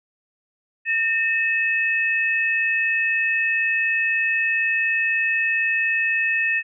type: tone pair together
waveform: sine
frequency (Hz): 1821 / 2581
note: A#6 / E7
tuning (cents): -41 / -37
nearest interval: tritone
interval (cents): 604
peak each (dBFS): -21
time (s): 0.85-6.63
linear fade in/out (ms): 50
effects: none